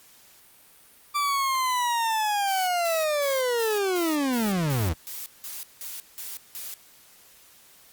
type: linear sweep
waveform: 40% pulse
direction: down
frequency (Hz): 1174.7 to 73.42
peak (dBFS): -22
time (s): 1.14-4.94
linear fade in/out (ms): 20
type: noise bursts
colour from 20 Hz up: blue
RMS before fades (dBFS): -36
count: 12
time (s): 2.48-6.74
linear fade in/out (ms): 0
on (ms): 190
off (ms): 180
effects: white hiss -54 dBFS RMS until 7.92 s + Opus 48 kbps